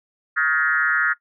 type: tone with frequency modulation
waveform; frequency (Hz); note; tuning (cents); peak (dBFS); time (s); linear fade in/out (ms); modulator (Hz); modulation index
sine; 1568; G6; 0; -16; 0.36-1.14; 20; 150; 1.8
effects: noise-tail reverb RT60 0.1 s tail -18 dB re dry